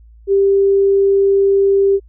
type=tone; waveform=sine; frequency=394.2 Hz; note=G4; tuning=10 cents sharp; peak=-9 dBFS; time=0.27-2 s; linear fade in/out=50 ms; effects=added 56 Hz sine -40 dBFS peak until 2.08 s